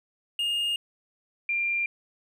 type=tone pair in turn; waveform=triangle / sine; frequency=2836 / 2385 Hz; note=F7 / D7; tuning=+26 / +26 cents; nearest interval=minor third; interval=300 cents; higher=first; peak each=-23 / -24 dBFS; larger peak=first; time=0.39-0.76 / 1.49-1.86 s; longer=neither; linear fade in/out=2 ms; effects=none